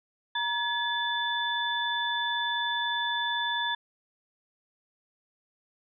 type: tone cluster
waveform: sine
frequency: 948 / 1705 / 3509 Hz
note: A#5 / G#6 / A7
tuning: +29 / +45 / -5 cents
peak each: -31 dBFS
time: 0.35-3.75 s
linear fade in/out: 5 ms
effects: none